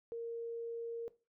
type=tone; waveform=sine; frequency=464 Hz; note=A#4; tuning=8 cents flat; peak=-38 dBFS; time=0.12-1.08 s; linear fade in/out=0 ms; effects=noise-tail reverb RT60 0.3 s tail -17 dB re dry